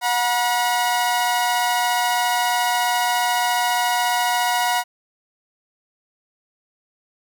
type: tone pair together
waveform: sawtooth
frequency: 726 / 963.2 Hz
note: F#5 / B5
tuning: -33 / -44 cents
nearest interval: perfect fourth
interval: 489 cents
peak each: -17 dBFS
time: 0.01-4.84 s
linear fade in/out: 50 ms
effects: none